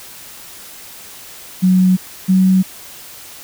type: tone pair in turn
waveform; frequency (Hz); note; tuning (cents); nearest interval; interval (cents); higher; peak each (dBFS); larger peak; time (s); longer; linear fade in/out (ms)
sine; 185 / 187.69; F#3 / F#3; 0 / +25; unison; 25; second; -8; neither; 1.62-1.97 / 2.28-2.63; neither; 20
effects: white hiss -36 dBFS RMS until 3.43 s